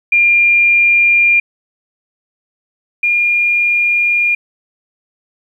sine tone pair in turn, 2400 / 2414 Hz, D7 / D7, +37 / +47 cents, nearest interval unison, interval 10 cents, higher second, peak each -7 / -10 dBFS, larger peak first, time 0.12-1.4 / 3.03-4.35 s, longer second, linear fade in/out 5 ms, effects 8-bit

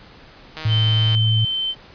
click train, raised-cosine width 0.2 ms, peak -14 dBFS, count 92, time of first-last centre 0.57-1.15 s, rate 157 Hz
sine tone with pitch glide, 110 to 111.02 Hz, A2 to A2, 0 to +16 cents, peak -15 dBFS, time 0.65-1.45 s, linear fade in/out 5 ms, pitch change +16 cents, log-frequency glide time 0.86-1.23 s
sine tone, 3090 Hz, G7, 26 cents flat, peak -20 dBFS, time 0.68-1.75 s, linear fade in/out 50 ms
effects pink hiss -45 dBFS RMS until 1.94 s + resampled to 11025 Hz

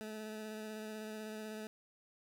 20% pulse tone with vibrato, 216 Hz, A3, 32 cents flat, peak -38 dBFS, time 0.01-1.67 s, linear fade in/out 0 ms, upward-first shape sine, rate 16 Hz, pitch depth 16 cents each way, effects none

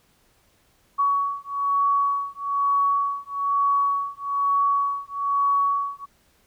sine beating tone pair, 1124 / 1125.1 Hz, C#6 / C#6, +24 / +25 cents, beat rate 1.1 Hz, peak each -23 / -23 dBFS, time 0.98-6.06 s, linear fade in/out 20 ms, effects pink hiss -62 dBFS RMS until 6.46 s

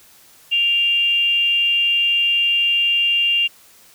sine tone with frequency modulation, 2792 Hz, F7, 1 cent flat, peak -14 dBFS, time 0.51-3.48 s, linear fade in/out 20 ms, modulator 446 Hz, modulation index 0.25, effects white hiss -49 dBFS RMS until 3.94 s

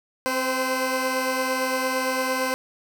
15% pulse tone pair together, 261.9 / 515 Hz, C4 / C5, +2 / -28 cents, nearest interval octave, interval 1170 cents, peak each -21 / -18 dBFS, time 0.26-2.54 s, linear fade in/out 0 ms, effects none

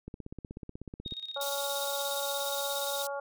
click train, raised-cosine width 3 ms, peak -28 dBFS, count 18, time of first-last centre 0.08-1.123 s, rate 16.3 Hz
sine tone with tremolo, 3729 Hz, A#7, in tune, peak -35 dBFS, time 1.05-3.03 s, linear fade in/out 10 ms, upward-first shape square, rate 17 Hz, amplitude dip 70%
harmonic tone, 280.5 Hz, C#4, 21 cents sharp, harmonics 2 / 3 / 4 / 5, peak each -35 / -39 / -43 / -42 dBFS, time 1.36-3.2 s, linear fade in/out 5 ms
pink high-pass noise, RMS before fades -38 dBFS, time 1.41-3.07 s, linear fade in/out 2 ms, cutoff 4000 Hz, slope 24 dB/octave
effects none

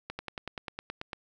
slowing click train, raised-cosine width 0.3 ms, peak -20 dBFS, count 11, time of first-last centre 0.1-1.132 s, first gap 90 ms, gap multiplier 1.03, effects none

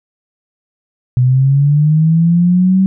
sine linear sweep, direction up, 123.47 to 192.5 Hz, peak -7 dBFS, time 1.17-2.86 s, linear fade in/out 0 ms, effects none

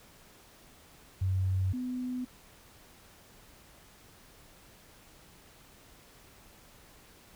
sine tone pair in turn, 94.1 / 251.2 Hz, F#2 / B3, +30 / +30 cents, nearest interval octave + perfect fourth, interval 1700 cents, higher second, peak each -26 / -32 dBFS, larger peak first, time 1.21-1.73 / 1.73-2.25 s, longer neither, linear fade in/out 10 ms, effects pink hiss -57 dBFS RMS until 7.35 s

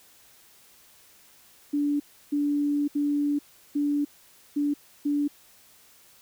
sine tone bursts at uneven times, 290 Hz, D4, 22 cents flat, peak -22 dBFS, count 6, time 1.73-2 / 2.32-2.88 / 2.95-3.39 / 3.75-4.05 / 4.56-4.74 / 5.05-5.28 s, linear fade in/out 10 ms, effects white hiss -56 dBFS RMS until 6.21 s

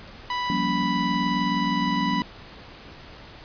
sawtooth tone, 987.8 Hz, B5, in tune, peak -21 dBFS, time 0.3-2.22 s, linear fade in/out 2 ms
sine chord, G half-diminished seventh, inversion third, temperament just, 176.4 / 196 / 235.2 / 282.2 Hz, F3 / G3 / Bb3 / Db4, +18 / 0 / +16 / +31 cents, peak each -29 dBFS, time 0.5-2.22 s, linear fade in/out 0 ms
effects pink hiss -44 dBFS RMS until 3.44 s + resampled to 11025 Hz

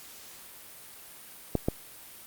clicks, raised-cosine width 2 ms, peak -11 dBFS, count 2, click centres 1.553 / 1.685 s, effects white hiss -48 dBFS RMS until 2.26 s + Opus 48 kbps

